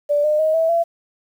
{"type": "tone with pitch steps", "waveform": "sine", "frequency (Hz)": [584, 605.6, 628.1, 651.4, 675.5], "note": ["D5", "D#5", "D#5", "E5", "E5"], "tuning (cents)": [-10, -47, 16, -21, 42], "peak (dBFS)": -14, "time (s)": [0.09, 0.84], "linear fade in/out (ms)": 20, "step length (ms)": 150, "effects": ["8-bit"]}